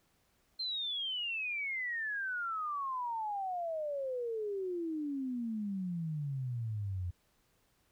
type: exponential sweep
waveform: sine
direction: down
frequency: 4186 to 86.3 Hz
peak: -34 dBFS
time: 0.59-7.11 s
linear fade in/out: 10 ms
effects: pink hiss -73 dBFS RMS until 7.91 s